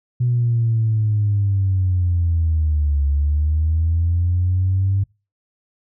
sine linear two-way sweep, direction down then up, 123.47 to 70 to 98.7 Hz, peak -14 dBFS, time 0.2-5.04 s, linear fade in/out 10 ms, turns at 3.05 s, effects noise-tail reverb RT60 0.3 s tail -26 dB re dry + tanh soft clip ceiling -10 dBFS

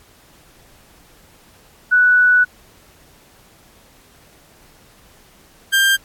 sine / 30% pulse tone pair in turn, 1480 / 1587.9 Hz, F#6 / G6, 0 / +22 cents, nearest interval minor second, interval 122 cents, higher second, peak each -9 dBFS, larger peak neither, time 1.91-2.45 / 5.72-5.97 s, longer first, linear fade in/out 20 ms, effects pink hiss -50 dBFS RMS until 6.04 s + AAC 64 kbps

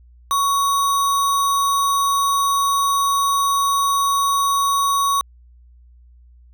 sine tone with sample-and-hold, 1118 Hz, C#6, 14 cents sharp, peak -15 dBFS, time 0.31-5.21 s, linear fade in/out 0 ms, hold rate 4900 Hz, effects added 60 Hz sine -45 dBFS peak until 6.53 s

